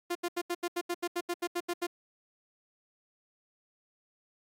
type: tone bursts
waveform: sawtooth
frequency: 349.2 Hz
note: F4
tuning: in tune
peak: -26 dBFS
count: 14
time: 0.1-1.869 s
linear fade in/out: 10 ms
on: 53 ms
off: 79 ms
effects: AAC 48 kbps